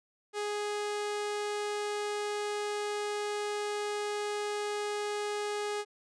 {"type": "tone", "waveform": "sawtooth", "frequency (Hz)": 415.3, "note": "G#4", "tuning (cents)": 0, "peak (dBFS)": -28, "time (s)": [0.33, 5.85], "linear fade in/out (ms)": 50, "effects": ["resampled to 22050 Hz"]}